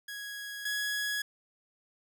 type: tone pair in turn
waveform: sawtooth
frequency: 1661.2 / 1673.7 Hz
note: G#6 / G#6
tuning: 0 / +13 cents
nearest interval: unison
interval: 13 cents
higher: second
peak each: -35 / -27 dBFS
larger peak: second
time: 0.08-0.65 / 0.65-1.22 s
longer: neither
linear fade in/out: 5 ms
effects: none